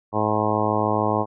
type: harmonic tone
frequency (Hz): 106.8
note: G#2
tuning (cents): +49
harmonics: 1 / 2 / 3 / 4 / 5 / 6 / 7 / 8 / 9 / 10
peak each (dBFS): -28 / -28 / -28 / -28 / -28 / -28 / -28 / -28 / -28 / -28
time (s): 0.12-1.26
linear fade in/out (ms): 50
effects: none

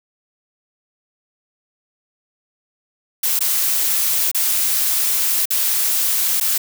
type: noise with dropouts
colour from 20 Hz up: blue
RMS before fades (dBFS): -18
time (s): 3.23-6.58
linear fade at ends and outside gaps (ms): 5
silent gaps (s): 3.392-3.406 / 4.315-4.346 / 5.456-5.504 / 6.401-6.409
effects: none

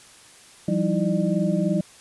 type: tone cluster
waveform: sine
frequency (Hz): 170.3 / 193.5 / 312.5 / 329.8 / 600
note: F3 / G3 / D#4 / E4 / D5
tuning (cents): -43 / -22 / +8 / +1 / +37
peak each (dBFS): -24 / -23 / -29 / -30 / -28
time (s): 0.68-1.81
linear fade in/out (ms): 5
effects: white hiss -49 dBFS RMS until 2 s + resampled to 24000 Hz

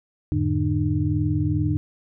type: tone cluster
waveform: sine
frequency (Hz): 86.8 / 106.9 / 149.3 / 302.1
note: F2 / A2 / D3 / D4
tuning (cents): -10 / -49 / +29 / +49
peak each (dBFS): -25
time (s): 0.32-1.77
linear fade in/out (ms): 0
effects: none

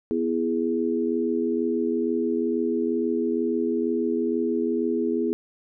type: chord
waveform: sine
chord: E major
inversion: second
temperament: equal with one note detuned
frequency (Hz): 246.9 / 333.1 / 415.3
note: B3 / E4 / G#4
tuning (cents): 0 / +18 / 0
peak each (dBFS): -26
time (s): 0.11-5.33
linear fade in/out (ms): 0
effects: none

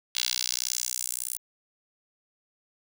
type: tone with high-pass filter sweep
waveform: 10% pulse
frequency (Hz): 61.7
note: B1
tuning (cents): -1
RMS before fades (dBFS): -31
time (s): 0.15-1.38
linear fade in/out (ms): 5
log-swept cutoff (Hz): 3700 to 10000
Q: 1.9
effects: none

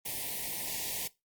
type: band-stop noise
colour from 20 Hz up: white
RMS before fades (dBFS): -36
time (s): 0.05-1.08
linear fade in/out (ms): 10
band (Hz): 1000 to 1800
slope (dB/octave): 96
effects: noise-tail reverb RT60 0.2 s tail -19 dB re dry + Opus 32 kbps

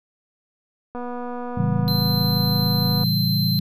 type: click train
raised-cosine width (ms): 1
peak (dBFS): -19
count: 510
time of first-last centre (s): 0.95-3.036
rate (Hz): 244
type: chord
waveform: sine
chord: A dominant seventh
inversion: none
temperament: equal with one note detuned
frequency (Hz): 112.12 / 138.59 / 164.81 / 196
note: A2 / C#3 / E3 / G3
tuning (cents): +33 / 0 / 0 / 0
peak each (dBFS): -24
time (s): 1.57-3.6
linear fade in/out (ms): 5
type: tone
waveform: square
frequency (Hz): 4100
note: C8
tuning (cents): -36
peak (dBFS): -24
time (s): 1.88-3.59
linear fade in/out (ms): 0
effects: none

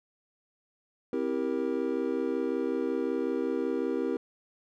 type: chord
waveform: triangle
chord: C dominant seventh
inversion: none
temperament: just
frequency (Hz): 261.6 / 327 / 392.4 / 470.9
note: C4 / E4 / G4 / Bb4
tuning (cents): 0 / -14 / +2 / +18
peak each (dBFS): -31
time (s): 1.13-4.17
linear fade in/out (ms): 2
effects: none

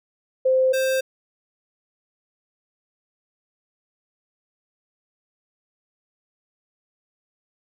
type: tone pair in turn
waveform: sine / square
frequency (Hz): 520 / 525.7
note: C5 / C5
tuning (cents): -11 / +8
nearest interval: unison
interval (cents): 19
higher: second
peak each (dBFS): -15 / -20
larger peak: first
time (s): 0.45-0.73 / 0.73-1.01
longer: neither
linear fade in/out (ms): 10
effects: none

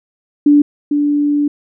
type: tone pair in turn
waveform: sine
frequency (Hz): 291.6 / 291.6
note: D4 / D4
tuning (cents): -12 / -12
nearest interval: unison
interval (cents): 0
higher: neither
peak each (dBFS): -5 / -11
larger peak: first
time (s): 0.46-0.62 / 0.91-1.48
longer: second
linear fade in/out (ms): 5
effects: none

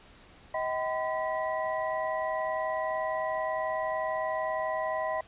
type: tone cluster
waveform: sine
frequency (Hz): 634 / 765 / 1012 / 1941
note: D#5 / G5 / B5 / B6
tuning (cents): +32 / -42 / +42 / -31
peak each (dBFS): -31 / -36 / -34 / -38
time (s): 0.54-5.21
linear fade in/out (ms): 5
effects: pink hiss -55 dBFS RMS until 5.27 s + resampled to 8000 Hz

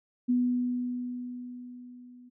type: tone with level ramp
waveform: sine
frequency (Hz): 246.9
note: B3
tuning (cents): 0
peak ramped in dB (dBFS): -21 to -49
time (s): 0.28-2.3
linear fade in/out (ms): 20
effects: none

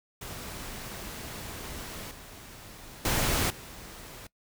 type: noise with level steps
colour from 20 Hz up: pink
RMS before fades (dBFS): -40 / -47 / -27 / -45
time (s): 0.21-4.27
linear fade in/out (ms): 5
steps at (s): 2.11 / 3.05 / 3.5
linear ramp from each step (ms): 2
effects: noise-tail reverb RT60 0.1 s tail -21 dB re dry

